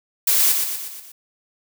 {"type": "noise with echo", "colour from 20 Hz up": "blue", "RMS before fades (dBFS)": -17, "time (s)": [0.27, 0.52], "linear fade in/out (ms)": 5, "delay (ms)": 120, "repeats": 5, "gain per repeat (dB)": -5, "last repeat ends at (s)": 1.12, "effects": []}